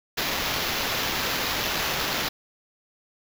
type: noise with sample-and-hold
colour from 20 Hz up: white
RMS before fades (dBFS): -27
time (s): 0.17-2.29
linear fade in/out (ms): 10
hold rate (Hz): 8820
effects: none

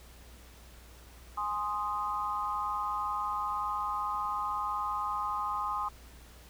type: chord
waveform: sine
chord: Ab major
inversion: none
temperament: equal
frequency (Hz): 830.6 / 1046.5 / 1244.5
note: Ab5 / C6 / Eb6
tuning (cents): 0 / 0 / 0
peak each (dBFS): -37 / -34 / -34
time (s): 1.37-5.89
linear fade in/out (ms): 10
effects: added 60 Hz sine -52 dBFS peak until 6.49 s + pink hiss -56 dBFS RMS until 6.49 s

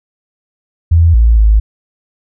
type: tone with pitch steps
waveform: sine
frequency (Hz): 83.3 / 56.7 / 53.3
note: E2 / A#1 / G#1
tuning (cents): +19 / -47 / +46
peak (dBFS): -4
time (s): 0.91-1.6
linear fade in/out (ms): 10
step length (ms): 230
effects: none

